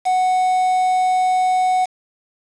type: tone with quantisation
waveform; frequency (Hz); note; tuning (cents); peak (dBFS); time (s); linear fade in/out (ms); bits
triangle; 740; F#5; 0; -12; 0.05-1.86; 20; 5
effects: resampled to 22050 Hz